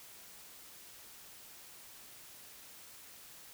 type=silence; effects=white hiss -54 dBFS RMS until 3.53 s